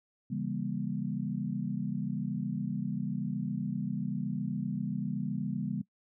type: chord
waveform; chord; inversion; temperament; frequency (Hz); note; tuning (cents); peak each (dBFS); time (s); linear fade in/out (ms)
sine; C# diminished seventh; none; just; 138.59 / 166.31 / 199.57 / 239.5; C#3 / E3 / G3 / Bb3; 0 / +16 / +31 / +47; -37 / -38 / -35 / -37; 0.3-5.82; 10
effects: noise-tail reverb RT60 0.1 s tail -20 dB re dry